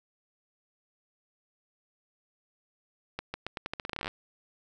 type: accelerating click train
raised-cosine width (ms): 0.3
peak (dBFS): -18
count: 18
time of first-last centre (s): 3.19-4.079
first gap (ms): 150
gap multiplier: 0.84
effects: none